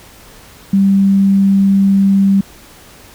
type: tone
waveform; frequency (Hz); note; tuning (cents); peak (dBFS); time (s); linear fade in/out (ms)
sine; 196; G3; 0; -7; 0.73-2.41; 5
effects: pink hiss -40 dBFS RMS until 3.14 s